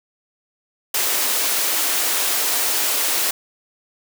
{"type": "high-pass noise", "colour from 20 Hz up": "white", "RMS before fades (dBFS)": -20, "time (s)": [0.94, 3.31], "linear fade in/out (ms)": 5, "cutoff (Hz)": 300, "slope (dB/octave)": 24, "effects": []}